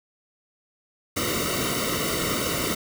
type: noise with comb filter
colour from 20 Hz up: pink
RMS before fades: -26 dBFS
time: 1.16-2.75 s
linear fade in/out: 10 ms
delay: 1.2 ms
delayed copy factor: -1
effects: none

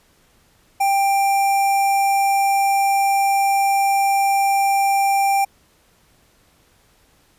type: tone with notch filter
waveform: square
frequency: 790 Hz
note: G5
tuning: 13 cents sharp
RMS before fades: -17 dBFS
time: 0.8-5.45 s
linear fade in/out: 10 ms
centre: 4000 Hz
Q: 1.2
effects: pink hiss -57 dBFS RMS until 7.38 s + resampled to 32000 Hz

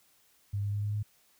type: tone with pitch steps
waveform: sine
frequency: 100.9 / 101.9 / 102.9 / 103.92 / 104.94 Hz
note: G#2 / G#2 / G#2 / G#2 / G#2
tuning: -49 / -32 / -16 / +2 / +18 cents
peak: -29 dBFS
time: 0.53-1.03 s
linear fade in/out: 10 ms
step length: 100 ms
effects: white hiss -66 dBFS RMS until 1.39 s

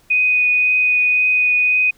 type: tone with vibrato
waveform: sine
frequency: 2489 Hz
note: D#7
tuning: in tune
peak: -12 dBFS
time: 0.1-1.91 s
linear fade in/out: 10 ms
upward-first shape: triangle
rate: 1.9 Hz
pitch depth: 10 cents each way
effects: pink hiss -54 dBFS RMS until 1.97 s

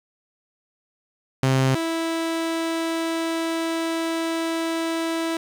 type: tone pair in turn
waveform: sawtooth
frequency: 132.3 / 328.6 Hz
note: C3 / E4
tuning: +20 / -5 cents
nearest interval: octave + major third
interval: 1575 cents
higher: second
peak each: -13 / -19 dBFS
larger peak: first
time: 1.43-1.75 / 1.75-5.37 s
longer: second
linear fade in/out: 2 ms
effects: low-pass 9000 Hz 12 dB/octave + 7-bit

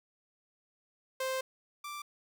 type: tone pair in turn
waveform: sawtooth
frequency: 523.3 / 1174.8 Hz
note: C5 / D6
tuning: 0 / 0 cents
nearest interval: octave + major second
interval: 1400 cents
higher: second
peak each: -28 / -36 dBFS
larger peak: first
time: 1.2-1.41 / 1.84-2.02 s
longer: first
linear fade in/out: 5 ms
effects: none

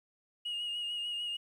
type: tone with vibrato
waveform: sine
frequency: 2868 Hz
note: F7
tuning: 45 cents sharp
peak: -32 dBFS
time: 0.45-1.37 s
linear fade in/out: 10 ms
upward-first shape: sine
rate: 6.7 Hz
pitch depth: 28 cents each way
effects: tanh soft clip ceiling -32 dBFS + 11-bit

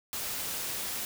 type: noise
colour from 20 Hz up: white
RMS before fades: -35 dBFS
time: 0.13-1.05 s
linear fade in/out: 0 ms
effects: none

